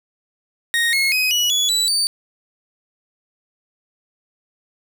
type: tone with pitch steps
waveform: 30% pulse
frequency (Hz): 1864.7 / 2167 / 2518 / 2926 / 3400 / 3951 / 4591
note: A#6 / C#7 / D#7 / F#7 / G#7 / B7 / D8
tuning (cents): 0 / -40 / +20 / -20 / +40 / 0 / -40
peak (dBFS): -13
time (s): 0.74-2.07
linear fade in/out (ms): 0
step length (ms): 190
effects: none